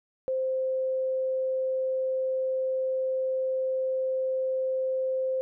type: tone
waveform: sine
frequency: 522 Hz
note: C5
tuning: 4 cents flat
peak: -25 dBFS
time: 0.28-5.41 s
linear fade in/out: 0 ms
effects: none